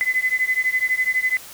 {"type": "beating tone pair", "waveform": "sine", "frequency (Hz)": [2019, 2031], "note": ["B6", "B6"], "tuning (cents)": [38, 48], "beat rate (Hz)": 12, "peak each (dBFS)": -21, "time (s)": [0.01, 1.37], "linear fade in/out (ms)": 0, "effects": ["white hiss -40 dBFS RMS until 1.53 s"]}